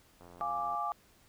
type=click train; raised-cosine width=1 ms; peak=-39 dBFS; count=48; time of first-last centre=0.21-0.748 s; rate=87.3 Hz
type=chord; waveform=sine; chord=D diminished; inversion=first; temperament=equal; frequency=698.5 / 830.6 / 1174.7 Hz; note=F5 / Ab5 / D6; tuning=0 / 0 / 0 cents; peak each=-38 / -37 / -34 dBFS; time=0.41-0.92 s; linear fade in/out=0 ms
effects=pink hiss -64 dBFS RMS until 1.28 s